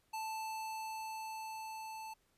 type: tone with level ramp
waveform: square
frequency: 880 Hz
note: A5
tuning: in tune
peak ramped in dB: -39 to -45 dBFS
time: 0.13-2.14 s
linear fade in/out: 10 ms
effects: pink hiss -75 dBFS RMS until 2.37 s + resampled to 32000 Hz